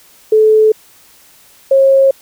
sine tone pair in turn, 433.9 / 540.7 Hz, A4 / C#5, -24 / -43 cents, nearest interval major third, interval 381 cents, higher second, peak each -5 dBFS, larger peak neither, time 0.32-0.72 / 1.71-2.11 s, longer neither, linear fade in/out 5 ms, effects white hiss -45 dBFS RMS until 2.21 s

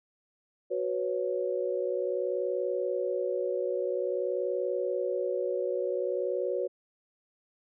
sine chord, F# suspended fourth, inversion none, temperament equal, 370 / 493.9 / 554.4 Hz, F#4 / B4 / C#5, 0 / 0 / 0 cents, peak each -32 dBFS, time 0.7-6.68 s, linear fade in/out 20 ms, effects none

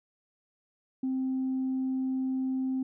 sine tone, 261.6 Hz, C4, in tune, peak -26 dBFS, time 1.03-2.83 s, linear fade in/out 5 ms, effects tanh soft clip ceiling -24 dBFS

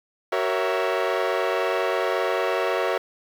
sawtooth chord, F# dominant seventh, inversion none, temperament equal with one note detuned, 376.9 / 466.2 / 554.4 / 659.3 Hz, F#4 / A#4 / C#5 / E5, +32 / 0 / 0 / 0 cents, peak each -23 dBFS, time 0.32-2.98 s, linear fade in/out 5 ms, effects low-pass 3000 Hz 12 dB/octave + 8-bit

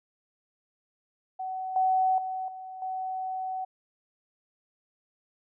sine tone with level steps, 752 Hz, F#5, 28 cents sharp, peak -31 / -21 / -30 / -38 / -30 dBFS, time 1.39-3.65 s, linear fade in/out 10 ms, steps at 1.76 / 2.18 / 2.48 / 2.82 s, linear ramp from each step 2 ms, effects none

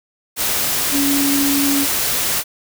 sine tone in noise, 280.8 Hz, C#4, 22 cents sharp, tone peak -16 dBFS, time 0.91-1.87 s, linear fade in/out 50 ms, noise white, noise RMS -19 dBFS, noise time 0.36-2.44 s, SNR 0 dB, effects none

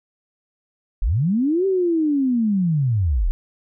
sine linear two-way sweep, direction up then down, 31 to 392 to 31 Hz, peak -16 dBFS, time 1.02-3.31 s, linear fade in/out 0 ms, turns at 1.66 s, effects none

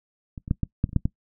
clicks, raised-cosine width 5 ms, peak -23 / -23 / -9 / -12 / -8 / -29 / -24 / -8 / -10 dBFS, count 9, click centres 0.378 / 0.479 / 0.511 / 0.633 / 0.841 / 0.892 / 0.931 / 0.963 / 1.055 s, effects noise-tail reverb RT60 0.1 s tail -21 dB re dry

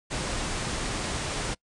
pink low-pass noise, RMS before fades -31 dBFS, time 0.1-1.55 s, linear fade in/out 20 ms, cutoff 9700 Hz, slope 96 dB/octave, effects noise-tail reverb RT60 0.1 s tail -25 dB re dry

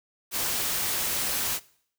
white noise, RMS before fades -28 dBFS, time 0.31-1.6 s, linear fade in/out 50 ms, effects noise-tail reverb RT60 0.6 s tail -21 dB re dry

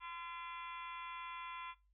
harmonic tone with a mistuned harmonic, 341.1 Hz, F4, 41 cents flat, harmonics 3 / 4 / 5 / 6 / 7 / 8 / 9 / 10, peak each -46 / -53 / -61 / -54 / -54 / -57 / -66 / -59 dBFS, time 0-1.75 s, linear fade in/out 50 ms, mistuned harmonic 9, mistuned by +32 cents, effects noise-tail reverb RT60 0.3 s tail -24 dB re dry + added 50 Hz sine -70 dBFS peak until 1.93 s

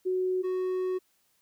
sine / triangle tone pair in turn, 369.8 / 369.8 Hz, F#4 / F#4, -1 / -1 cents, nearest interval unison, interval 0 cents, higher neither, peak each -25 dBFS, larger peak neither, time 0.05-0.43 / 0.43-0.99 s, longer second, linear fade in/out 20 ms, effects white hiss -70 dBFS RMS until 1.41 s

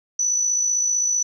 sine tone with amplitude modulation, 5960 Hz, F#8, 12 cents sharp, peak -16 dBFS, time 0.19-1.23 s, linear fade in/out 5 ms, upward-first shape sine, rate 55.6 Hz, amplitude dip 45%, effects 9-bit

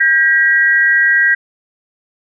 sine tone pair together, 1602.5 / 1917 Hz, G6 / A#6, +38 / +48 cents, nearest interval minor third, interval 310 cents, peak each -11 dBFS, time 0-1.35 s, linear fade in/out 10 ms, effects none

